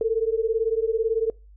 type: beating tone pair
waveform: sine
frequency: 440 / 458 Hz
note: A4 / A#4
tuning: 0 / -31 cents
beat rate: 18 Hz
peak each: -23 dBFS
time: 0.01-1.3 s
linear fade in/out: 2 ms
effects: noise-tail reverb RT60 0.3 s tail -25 dB re dry + added 50 Hz sine -46 dBFS peak until 1.56 s